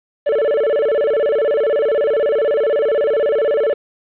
triangle tone with vibrato, 508 Hz, B4, 49 cents sharp, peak -11 dBFS, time 0.26-3.74 s, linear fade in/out 10 ms, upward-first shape square, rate 16 Hz, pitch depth 230 cents each way, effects resampled to 8000 Hz + 7-bit

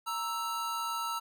square tone pair together, 932.3 / 1318.5 Hz, A#5 / E6, 0 / 0 cents, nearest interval tritone, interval 600 cents, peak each -37 / -35 dBFS, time 0.06-1.2 s, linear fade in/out 20 ms, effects none

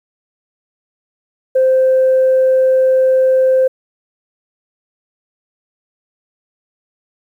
sine tone, 521 Hz, C5, 7 cents flat, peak -7 dBFS, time 1.55-3.68 s, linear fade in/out 10 ms, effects tanh soft clip ceiling -5 dBFS + 8-bit

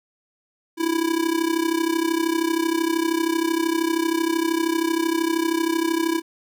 square tone with amplitude modulation, 329.6 Hz, E4, in tune, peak -17 dBFS, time 0.77-6.22 s, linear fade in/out 50 ms, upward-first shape sine, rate 32.9 Hz, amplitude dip 80%, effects none

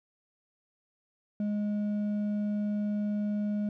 sine tone with hard clipping, 207.7 Hz, G#3, in tune, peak -29 dBFS, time 1.4-3.69 s, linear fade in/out 2 ms, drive 4 dB, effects none

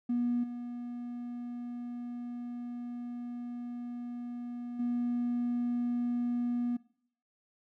triangle tone with level steps, 241.6 Hz, B3, 38 cents flat, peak -24 / -35 / -26 dBFS, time 0.09-6.77 s, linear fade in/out 10 ms, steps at 0.43 / 4.79 s, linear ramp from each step 10 ms, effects noise-tail reverb RT60 0.6 s tail -22 dB re dry + tanh soft clip ceiling -24 dBFS

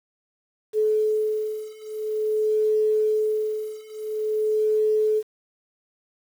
sine beating tone pair, 430 / 430.48 Hz, A4 / A4, -40 / -38 cents, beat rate 0.48 Hz, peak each -24 / -23 dBFS, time 0.73-5.23 s, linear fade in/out 50 ms, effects 8-bit

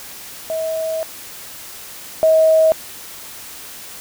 sine tone pair in turn, 642 / 637.6 Hz, E5 / D#5, -46 / +42 cents, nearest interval unison, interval 12 cents, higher first, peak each -19 / -9 dBFS, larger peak second, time 0.5-1.03 / 2.23-2.72 s, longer first, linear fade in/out 0 ms, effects white hiss -35 dBFS RMS until 4 s

